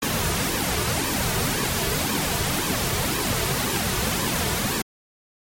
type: noise with flanger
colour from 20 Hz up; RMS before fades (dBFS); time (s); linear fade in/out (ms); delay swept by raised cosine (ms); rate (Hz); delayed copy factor
pink; -24; 0.02-4.82; 5; 1.4 to 3.8; 1.9; -0.7
effects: MP3 64 kbps